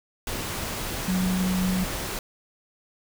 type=tone in noise; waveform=sine; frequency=185 Hz; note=F#3; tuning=in tune; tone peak=-22 dBFS; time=1.08-1.84 s; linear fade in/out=2 ms; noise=pink; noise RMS=-31 dBFS; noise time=0.27-2.19 s; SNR=+6 dB; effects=none